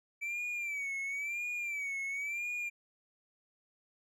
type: tone with vibrato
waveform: triangle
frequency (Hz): 2309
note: D7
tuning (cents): -30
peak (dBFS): -33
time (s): 0.21-2.7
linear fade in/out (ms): 20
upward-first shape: sine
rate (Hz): 0.97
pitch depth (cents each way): 97
effects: none